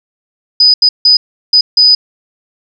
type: tone bursts at uneven times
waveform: sine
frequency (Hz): 4982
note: D#8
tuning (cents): +1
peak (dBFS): -3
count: 5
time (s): 0.6-0.74 / 0.82-0.89 / 1.05-1.17 / 1.53-1.61 / 1.77-1.95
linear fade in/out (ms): 5
effects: none